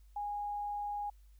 sine tone, 823 Hz, G#5, 16 cents flat, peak -35 dBFS, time 0.16-1.1 s, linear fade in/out 5 ms, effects added 50 Hz sine -56 dBFS peak until 1.39 s + white hiss -75 dBFS RMS until 1.39 s

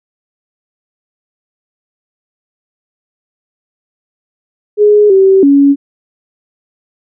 sine tone with pitch steps, 417.1 / 385 / 280.7 Hz, G#4 / G4 / C#4, +7 / -31 / +22 cents, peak -3 dBFS, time 4.77-5.76 s, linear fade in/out 50 ms, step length 330 ms, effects none

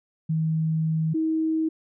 sine tone pair in turn, 159.3 / 318.6 Hz, D#3 / D#4, +41 / +41 cents, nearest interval octave, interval 1200 cents, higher second, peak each -21 dBFS, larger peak neither, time 0.29-1.14 / 1.14-1.69 s, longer first, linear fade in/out 10 ms, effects none

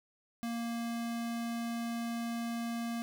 square tone, 233.1 Hz, A#3, in tune, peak -35 dBFS, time 0.43-3.02 s, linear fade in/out 0 ms, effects none

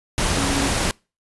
sine tone in noise, 276 Hz, C#4, 7 cents flat, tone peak -24 dBFS, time 0.38-0.68 s, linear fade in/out 0 ms, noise pink, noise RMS -21 dBFS, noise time 0.18-0.91 s, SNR -6 dB, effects noise-tail reverb RT60 0.3 s tail -26 dB re dry + resampled to 24000 Hz

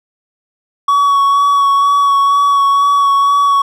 triangle tone with vibrato, 1124 Hz, C#6, 24 cents sharp, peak -6 dBFS, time 0.88-3.62 s, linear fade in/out 5 ms, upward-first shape sine, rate 2.1 Hz, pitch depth 17 cents each way, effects none

